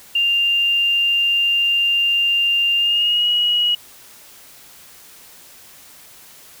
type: tone with pitch glide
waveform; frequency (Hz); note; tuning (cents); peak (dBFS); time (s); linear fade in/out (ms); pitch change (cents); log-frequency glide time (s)
sine; 2794 to 2904; F7 to F#7; 0 to -33; -14; 0.15-3.75; 5; +67; 2.76-3.27
effects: white hiss -44 dBFS RMS until 6.6 s